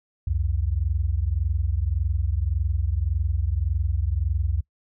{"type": "tone pair together", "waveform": "sine", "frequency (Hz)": [65, 86.76], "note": ["C2", "F2"], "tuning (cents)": [-11, -11], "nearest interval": "perfect fourth", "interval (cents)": 500, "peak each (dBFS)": -24, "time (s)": [0.27, 4.61], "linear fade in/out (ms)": 5, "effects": ["noise-tail reverb RT60 0.1 s tail -22 dB re dry"]}